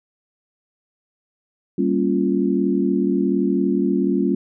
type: chord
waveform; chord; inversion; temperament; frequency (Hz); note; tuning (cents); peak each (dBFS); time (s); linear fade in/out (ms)
sine; G half-diminished seventh; none; equal; 196 / 233.1 / 277.2 / 349.2; G3 / Bb3 / Db4 / F4; 0 / 0 / 0 / 0; -21 / -24 / -21 / -22; 1.78-4.35; 5
effects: none